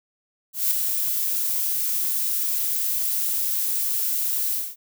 violet noise with ADSR envelope, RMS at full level -19 dBFS, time 0.53-4.76 s, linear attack 180 ms, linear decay 5 ms, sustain -5 dB, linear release 230 ms, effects none

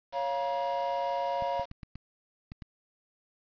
triangle chord, Bb minor, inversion first, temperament equal with one note detuned, 554.4 / 698.5 / 954.7 Hz, Db5 / F5 / Bb5, 0 / 0 / +41 cents, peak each -31 dBFS, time 0.12-1.66 s, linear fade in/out 50 ms
clicks, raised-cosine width 5 ms, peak -31 dBFS, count 7, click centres 1.423 / 1.596 / 1.714 / 1.832 / 1.956 / 2.519 / 2.622 s
effects resampled to 11025 Hz + 8-bit

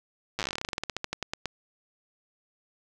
slowing click train, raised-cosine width 0.2 ms, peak -13 dBFS, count 26, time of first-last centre 0.39-1.457 s, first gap 8 ms, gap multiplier 1.12, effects none

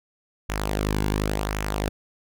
sawtooth tone with flanger, 51.5 Hz, G#1, 14 cents flat, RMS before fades -26 dBFS, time 0.49-1.89 s, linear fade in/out 5 ms, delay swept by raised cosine 0.22 to 1.62 ms, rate 0.91 Hz, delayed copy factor -0.55, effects none

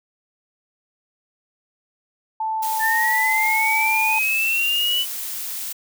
sine tone, 880 Hz, A5, in tune, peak -21 dBFS, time 2.4-4.19 s, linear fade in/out 5 ms
blue noise, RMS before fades -29 dBFS, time 2.62-5.73 s, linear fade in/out 10 ms
sine linear sweep, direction up, 1760 to 2995 Hz, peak -18 dBFS, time 2.79-5.06 s, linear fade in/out 50 ms
effects none

